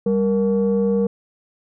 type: tone pair together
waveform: sine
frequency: 197.9 / 468.7 Hz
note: G3 / A#4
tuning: +17 / +9 cents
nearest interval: octave + minor third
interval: 1492 cents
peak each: -17 dBFS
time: 0.06-1.07 s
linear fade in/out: 5 ms
effects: tanh soft clip ceiling -11 dBFS